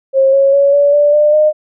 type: tone with pitch steps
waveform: sine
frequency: 537 / 548.6 / 560.5 / 572.6 / 584.9 / 597.6 / 610.5 Hz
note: C5 / C#5 / C#5 / D5 / D5 / D5 / D#5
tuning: +45 / -18 / +19 / -44 / -7 / +30 / -33 cents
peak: -6 dBFS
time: 0.13-1.53 s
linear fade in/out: 50 ms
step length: 200 ms
effects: none